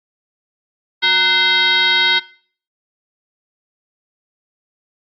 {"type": "tone with frequency modulation", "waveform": "sine", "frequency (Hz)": 2643, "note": "E7", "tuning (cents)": 4, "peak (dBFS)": -11, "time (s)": [1.02, 2.2], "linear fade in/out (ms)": 20, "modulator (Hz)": 570, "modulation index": 2.6, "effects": ["noise-tail reverb RT60 0.5 s tail -21 dB re dry", "Opus 48 kbps"]}